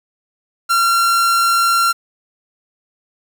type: tone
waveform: 45% pulse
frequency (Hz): 1371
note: F6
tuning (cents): -32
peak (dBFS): -12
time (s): 0.69-1.93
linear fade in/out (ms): 20
effects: 7-bit

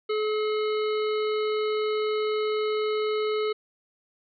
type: harmonic tone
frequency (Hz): 428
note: A4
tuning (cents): -48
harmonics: 1 / 3 / 5 / 7 / 9 / 10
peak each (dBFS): -24 / -34 / -38 / -41 / -43 / -44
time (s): 0.09-3.53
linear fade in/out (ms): 10
effects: none

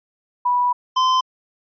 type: tone pair in turn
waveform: sine / square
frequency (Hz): 982 / 1031.4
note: B5 / C6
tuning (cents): -10 / -25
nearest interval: minor second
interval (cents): 85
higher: second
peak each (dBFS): -15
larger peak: neither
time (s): 0.45-0.73 / 0.96-1.21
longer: first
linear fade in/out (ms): 10
effects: resampled to 11025 Hz

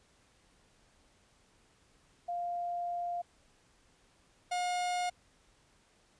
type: tone pair in turn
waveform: sine / 45% pulse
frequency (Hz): 699 / 716.6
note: F5 / F5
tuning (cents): +1 / +44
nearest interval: unison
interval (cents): 43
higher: second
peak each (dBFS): -33 / -31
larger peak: second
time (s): 2.28-3.22 / 4.51-5.1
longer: first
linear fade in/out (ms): 10
effects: pink hiss -67 dBFS RMS until 6.19 s + resampled to 22050 Hz

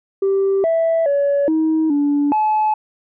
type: tone with pitch steps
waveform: sine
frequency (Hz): 390.4 / 658 / 566 / 317 / 288.3 / 859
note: G4 / E5 / C#5 / D#4 / D4 / A5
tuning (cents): -7 / -3 / +36 / +32 / -32 / -42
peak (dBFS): -12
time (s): 0.22-2.74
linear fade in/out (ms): 5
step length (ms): 420
effects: tanh soft clip ceiling -11 dBFS

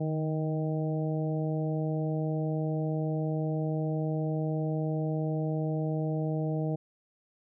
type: harmonic tone with a mistuned harmonic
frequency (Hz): 156.9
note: D#3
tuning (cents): +15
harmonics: 1 / 2 / 3 / 4 / 5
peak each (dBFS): -29 / -35 / -37 / -38 / -44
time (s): 0-6.76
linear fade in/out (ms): 10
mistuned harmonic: 1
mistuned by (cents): -30
effects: none

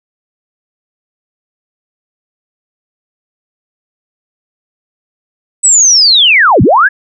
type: linear two-way sweep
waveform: sine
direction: down then up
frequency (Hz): 8120 to 82.41 to 1743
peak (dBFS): -3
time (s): 5.63-6.89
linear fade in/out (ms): 20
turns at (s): 6.62
effects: none

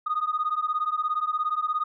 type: beating tone pair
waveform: sine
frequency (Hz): 1229 / 1246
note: D#6 / D#6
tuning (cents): -22 / +2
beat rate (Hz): 17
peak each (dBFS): -26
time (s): 0.06-1.84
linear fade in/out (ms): 10
effects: tanh soft clip ceiling -18 dBFS

